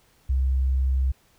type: tone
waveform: sine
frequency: 65.7 Hz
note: C2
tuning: 8 cents sharp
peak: -19 dBFS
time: 0.29-1.12 s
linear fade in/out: 10 ms
effects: pink hiss -61 dBFS RMS until 1.38 s